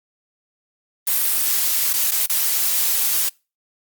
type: noise with dropouts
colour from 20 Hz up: blue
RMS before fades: -19 dBFS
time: 1.07-3.29 s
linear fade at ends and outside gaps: 5 ms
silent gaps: 1.932-1.936 / 2.111-2.117 / 2.262-2.295 s
effects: noise-tail reverb RT60 0.3 s tail -26 dB re dry + Opus 32 kbps